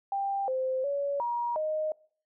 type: tone with pitch steps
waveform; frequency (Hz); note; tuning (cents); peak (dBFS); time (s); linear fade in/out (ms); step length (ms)
sine; 791 / 520 / 565 / 952 / 620; G5 / C5 / C#5 / A#5 / D#5; +15 / -11 / +33 / +36 / -6; -27; 0.12-1.92; 2; 360
effects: noise-tail reverb RT60 0.5 s tail -24 dB re dry